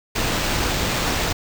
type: noise with sample-and-hold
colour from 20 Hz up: pink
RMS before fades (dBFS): -22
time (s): 0.15-1.33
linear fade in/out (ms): 10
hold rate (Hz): 11025
effects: none